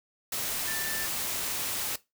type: tone in noise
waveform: sine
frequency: 1772 Hz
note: A6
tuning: 12 cents sharp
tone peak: -36 dBFS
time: 0.67-1.06 s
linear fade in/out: 5 ms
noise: white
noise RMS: -32 dBFS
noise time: 0.32-1.96 s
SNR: -7 dB
effects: noise-tail reverb RT60 0.2 s tail -18 dB re dry